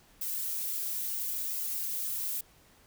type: noise with flanger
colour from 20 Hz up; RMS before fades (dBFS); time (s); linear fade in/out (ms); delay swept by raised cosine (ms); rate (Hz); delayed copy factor
violet; -34; 0.21-2.41; 5; 1.7 to 7.5; 0.74; -0.75
effects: pink hiss -61 dBFS RMS until 2.86 s